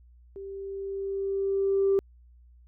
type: tone with level ramp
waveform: sine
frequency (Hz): 392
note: G4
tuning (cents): 0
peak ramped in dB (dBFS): -37 to -18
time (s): 0.36-1.99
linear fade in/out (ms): 0
effects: tanh soft clip ceiling -16 dBFS + added 60 Hz sine -52 dBFS peak until 2.67 s